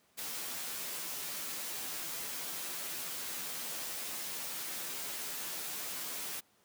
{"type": "noise with comb filter", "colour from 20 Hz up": "white", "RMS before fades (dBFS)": -40, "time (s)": [0.17, 6.41], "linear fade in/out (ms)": 20, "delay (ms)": 12, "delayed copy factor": 0.7, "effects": ["pink hiss -69 dBFS RMS until 6.64 s", "high-pass 150 Hz 12 dB/octave"]}